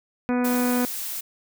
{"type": "harmonic tone", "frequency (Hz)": 246.9, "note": "B3", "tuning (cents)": 0, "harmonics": [1, 2, 3, 4, 5, 6, 7, 8, 9, 10], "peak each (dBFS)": [-21, -28, -33, -35, -38, -36, -42, -44, -45, -42], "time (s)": [0.29, 0.85], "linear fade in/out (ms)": 0}
{"type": "noise", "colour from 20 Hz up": "blue", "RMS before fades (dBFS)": -31, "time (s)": [0.44, 1.21], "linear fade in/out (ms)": 10}
{"effects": []}